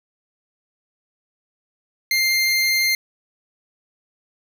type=tone; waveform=25% pulse; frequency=2102 Hz; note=C7; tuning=7 cents sharp; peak=-13 dBFS; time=2.11-2.95 s; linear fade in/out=2 ms; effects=none